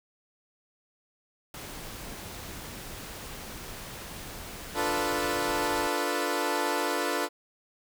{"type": "noise", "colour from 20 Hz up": "pink", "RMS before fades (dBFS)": -41, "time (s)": [1.54, 5.87], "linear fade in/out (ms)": 2}
{"type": "chord", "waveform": "15% pulse", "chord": "B half-diminished seventh", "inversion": "first", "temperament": "equal", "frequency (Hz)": [293.7, 349.2, 440, 493.9], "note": ["D4", "F4", "A4", "B4"], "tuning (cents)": [0, 0, 0, 0], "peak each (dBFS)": -26, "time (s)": [4.74, 7.29], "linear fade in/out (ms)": 50}
{"effects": []}